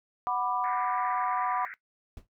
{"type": "chord", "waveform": "sine", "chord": "B minor", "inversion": "second", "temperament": "just", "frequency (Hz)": [740.8, 987.8, 1185.3], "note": ["F#5", "B5", "D6"], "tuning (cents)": [2, 0, 16], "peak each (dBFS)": -31, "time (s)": [0.27, 1.65], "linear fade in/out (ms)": 0}
{"type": "band-pass noise", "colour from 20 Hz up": "pink", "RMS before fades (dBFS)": -42, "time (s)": [0.64, 1.74], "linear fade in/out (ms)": 0, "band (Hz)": [1400, 2200], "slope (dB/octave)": 96}
{"type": "noise with exponential decay", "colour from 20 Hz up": "brown", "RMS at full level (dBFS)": -38, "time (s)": [2.17, 2.27], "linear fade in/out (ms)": 1, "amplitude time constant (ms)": 21}
{"effects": ["noise-tail reverb RT60 0.1 s tail -17 dB re dry"]}